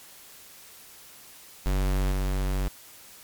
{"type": "tone with level steps", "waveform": "square", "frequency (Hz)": 47.46, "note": "F#1", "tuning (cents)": 45, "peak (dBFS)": [-23, -25], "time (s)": [1.66, 2.68], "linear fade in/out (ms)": 0, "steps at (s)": 2.12, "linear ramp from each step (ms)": 2, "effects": ["white hiss -49 dBFS RMS until 3.23 s", "MP3 96 kbps"]}